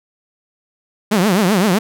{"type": "tone with vibrato", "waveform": "sawtooth", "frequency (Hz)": 196, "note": "G3", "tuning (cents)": 0, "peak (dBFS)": -8, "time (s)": [1.11, 1.79], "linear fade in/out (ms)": 10, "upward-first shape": "triangle", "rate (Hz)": 7.8, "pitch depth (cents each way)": 260, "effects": []}